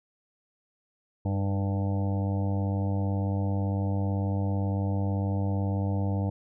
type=harmonic tone with a mistuned harmonic; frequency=98 Hz; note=G2; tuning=in tune; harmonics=1 / 2 / 3 / 5 / 6 / 7 / 8 / 9; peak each=-26 / -32 / -36 / -40 / -42 / -43 / -44 / -45 dBFS; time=1.25-6.3 s; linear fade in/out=5 ms; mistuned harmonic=3; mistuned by=+28 cents; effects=none